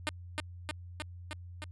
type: tone with echo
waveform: 5% pulse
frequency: 304.2 Hz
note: D#4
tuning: 39 cents flat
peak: -19 dBFS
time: 0.07-0.09 s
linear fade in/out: 0 ms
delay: 310 ms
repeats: 5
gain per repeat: -2 dB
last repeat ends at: 1.64 s
effects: added 88 Hz sine -44 dBFS peak until 1.71 s + resampled to 24000 Hz